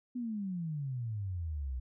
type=exponential sweep; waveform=sine; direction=down; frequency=252.8 to 61 Hz; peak=-34 dBFS; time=0.15-1.8 s; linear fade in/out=10 ms; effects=none